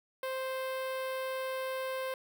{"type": "tone with notch filter", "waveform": "sawtooth", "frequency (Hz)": 523.3, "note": "C5", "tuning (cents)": 0, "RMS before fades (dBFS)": -36, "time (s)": [0.23, 2.14], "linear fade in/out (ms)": 2, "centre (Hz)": 6700, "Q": 0.82, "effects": []}